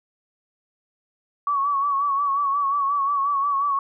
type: tone with vibrato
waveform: sine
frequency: 1126 Hz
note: C#6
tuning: 27 cents sharp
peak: -19 dBFS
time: 1.47-3.79 s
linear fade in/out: 2 ms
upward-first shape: sine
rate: 5.6 Hz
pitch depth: 53 cents each way
effects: none